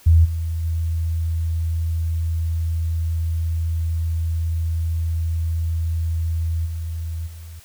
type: tone with level steps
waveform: sine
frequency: 82.1 Hz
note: E2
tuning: 6 cents flat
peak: -9 / -21 / -19 / -24 / -34 dBFS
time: 0.06-7.6 s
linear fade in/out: 10 ms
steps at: 0.24 / 0.63 / 6.65 / 7.26 s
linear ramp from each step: 20 ms
effects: white hiss -49 dBFS RMS until 7.64 s